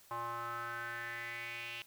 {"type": "tone with band-pass filter sweep", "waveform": "square", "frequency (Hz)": 117.7, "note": "A#2", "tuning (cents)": 17, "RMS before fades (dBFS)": -42, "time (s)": [0.11, 1.82], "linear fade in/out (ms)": 0, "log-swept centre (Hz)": [1000, 2800], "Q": 5, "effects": ["white hiss -62 dBFS RMS until 1.86 s"]}